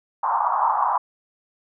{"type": "band-pass noise", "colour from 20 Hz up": "pink", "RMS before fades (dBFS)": -21, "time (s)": [0.23, 0.98], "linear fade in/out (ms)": 5, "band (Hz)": [830, 1100], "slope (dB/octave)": 48, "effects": []}